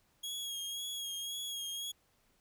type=tone with vibrato; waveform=sawtooth; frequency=3297 Hz; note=G#7; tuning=13 cents flat; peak=-35 dBFS; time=0.23-1.92 s; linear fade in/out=10 ms; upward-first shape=sine; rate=1.9 Hz; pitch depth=34 cents each way; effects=pink hiss -72 dBFS RMS until 2.4 s